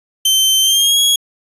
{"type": "tone with pitch glide", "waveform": "sawtooth", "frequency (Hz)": [3100, 3322], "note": ["G7", "G#7"], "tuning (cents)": [-20, 0], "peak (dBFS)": -7, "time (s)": [0.25, 1.16], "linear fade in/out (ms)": 5, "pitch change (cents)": 120, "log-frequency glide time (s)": [0.61, 0.99], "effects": ["resampled to 32000 Hz"]}